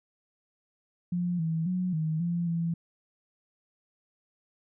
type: tone with pitch steps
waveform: sine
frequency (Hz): 176.2 / 162.1 / 182.2 / 157.6 / 171.9 / 167.5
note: F3 / E3 / F#3 / D#3 / F3 / E3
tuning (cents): +16 / -29 / -26 / +23 / -27 / +28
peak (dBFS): -26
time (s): 1.12-2.74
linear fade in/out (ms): 5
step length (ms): 270
effects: none